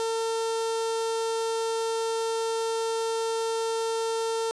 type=tone with notch filter; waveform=sawtooth; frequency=452.5 Hz; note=A4; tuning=48 cents sharp; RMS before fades=-28 dBFS; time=0-4.51 s; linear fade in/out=0 ms; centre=2100 Hz; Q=1.2; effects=resampled to 22050 Hz + 8-bit